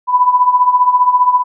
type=tone with tremolo; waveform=sine; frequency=994 Hz; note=B5; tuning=11 cents sharp; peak=-4 dBFS; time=0.07-1.44 s; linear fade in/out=50 ms; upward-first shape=triangle; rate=15 Hz; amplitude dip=80%; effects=none